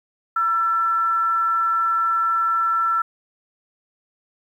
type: tone with frequency modulation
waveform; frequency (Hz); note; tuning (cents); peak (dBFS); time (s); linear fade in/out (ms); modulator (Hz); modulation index
sine; 1342; E6; +31; -17; 0.36-3.02; 5; 389; 0.21
effects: 9-bit